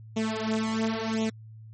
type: tone with flanger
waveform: sawtooth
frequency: 221.1 Hz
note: A3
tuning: 9 cents sharp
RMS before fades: -28 dBFS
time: 0.16-1.3 s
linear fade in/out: 10 ms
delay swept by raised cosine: 0.31 to 5.51 ms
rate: 0.94 Hz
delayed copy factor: +1
effects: added 110 Hz sine -43 dBFS peak until 1.73 s + MP3 32 kbps